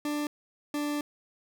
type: tone pair in turn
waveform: 40% pulse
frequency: 295.4 / 293.7 Hz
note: D4 / D4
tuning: +10 / 0 cents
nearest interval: unison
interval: 10 cents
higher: first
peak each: -28 dBFS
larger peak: neither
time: 0.05-0.27 / 0.74-1.01 s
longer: second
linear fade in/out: 2 ms
effects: none